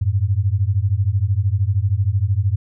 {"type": "beating tone pair", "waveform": "sine", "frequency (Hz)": [92.5, 105.5], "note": ["F#2", "G#2"], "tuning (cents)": [0, 28], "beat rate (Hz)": 13, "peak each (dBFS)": [-18, -18], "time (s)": [0.01, 2.56], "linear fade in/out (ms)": 10, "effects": []}